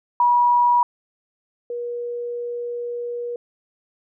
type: tone pair in turn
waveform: sine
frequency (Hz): 967 / 479.5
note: B5 / A#4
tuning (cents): -37 / +49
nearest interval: octave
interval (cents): 1214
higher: first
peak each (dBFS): -13 / -25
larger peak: first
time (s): 0.2-0.83 / 1.7-3.36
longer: second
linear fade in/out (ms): 2
effects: none